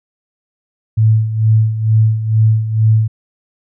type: tone with tremolo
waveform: sine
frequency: 110 Hz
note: A2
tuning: in tune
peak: -6 dBFS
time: 0.97-3.08 s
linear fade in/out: 10 ms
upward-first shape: sine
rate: 2.2 Hz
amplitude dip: 70%
effects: none